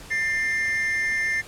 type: tone pair together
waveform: triangle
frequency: 1786.5 / 2102 Hz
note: A6 / C7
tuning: +26 / +7 cents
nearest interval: minor third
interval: 281 cents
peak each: -23 dBFS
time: 0.1-1.42 s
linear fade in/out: 20 ms
effects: pink hiss -43 dBFS RMS until 1.47 s + low-pass 11000 Hz 12 dB/octave